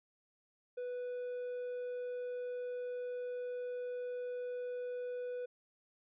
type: tone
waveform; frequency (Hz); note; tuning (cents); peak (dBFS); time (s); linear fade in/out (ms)
triangle; 493.9; B4; 0; -36; 0.77-5.46; 10
effects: resampled to 8000 Hz